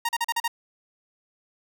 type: tone bursts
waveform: sawtooth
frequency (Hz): 932.3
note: A#5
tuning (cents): 0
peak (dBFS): -19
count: 6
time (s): 0.05-0.479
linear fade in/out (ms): 5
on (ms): 39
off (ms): 39
effects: none